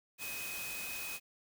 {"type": "tone in noise", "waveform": "sine", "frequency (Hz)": 2518, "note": "D#7", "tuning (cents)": 20, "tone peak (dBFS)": -42, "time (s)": [0.18, 1.2], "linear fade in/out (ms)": 50, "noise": "white", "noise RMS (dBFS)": -43, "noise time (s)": [0.18, 1.2], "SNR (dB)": -2, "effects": []}